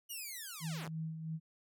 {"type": "linear sweep", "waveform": "5% pulse", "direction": "down", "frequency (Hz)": [2960, 50.2], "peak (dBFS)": -33, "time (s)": [0.09, 0.89], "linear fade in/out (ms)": 20}
{"type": "tone with tremolo", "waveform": "sine", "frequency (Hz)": 160.1, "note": "D#3", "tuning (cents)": 50, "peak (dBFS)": -36, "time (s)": [0.6, 1.4], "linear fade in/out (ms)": 50, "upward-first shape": "sine", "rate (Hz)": 3, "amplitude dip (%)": 50}
{"effects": []}